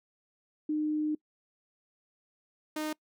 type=tone pair in turn; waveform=sine / sawtooth; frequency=304.6 / 307.6 Hz; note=D#4 / D#4; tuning=-37 / -20 cents; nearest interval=unison; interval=17 cents; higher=second; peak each=-27 / -28 dBFS; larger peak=first; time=0.69-1.15 / 2.76-2.93 s; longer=first; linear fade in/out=5 ms; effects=noise-tail reverb RT60 0.1 s tail -24 dB re dry